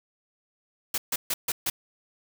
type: noise bursts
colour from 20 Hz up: white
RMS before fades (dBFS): -27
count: 5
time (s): 0.94-1.7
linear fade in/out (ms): 5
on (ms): 40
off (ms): 140
effects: none